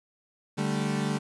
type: chord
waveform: 35% pulse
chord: D suspended fourth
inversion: none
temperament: equal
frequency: 146.83 / 196 / 220 Hz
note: D3 / G3 / A3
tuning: 0 / 0 / 0 cents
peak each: -29 dBFS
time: 0.57-1.19 s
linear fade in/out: 20 ms
effects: resampled to 24000 Hz + 10-bit